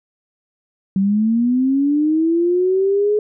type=linear sweep; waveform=sine; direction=up; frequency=189.2 to 424.7 Hz; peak=-13 dBFS; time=0.96-3.19 s; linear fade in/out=2 ms; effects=none